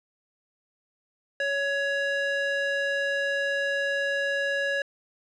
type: tone with band-pass filter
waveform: square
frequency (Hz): 559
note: C#5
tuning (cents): +14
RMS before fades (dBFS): -27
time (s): 1.4-4.82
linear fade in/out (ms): 2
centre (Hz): 1600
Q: 1.5
effects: resampled to 22050 Hz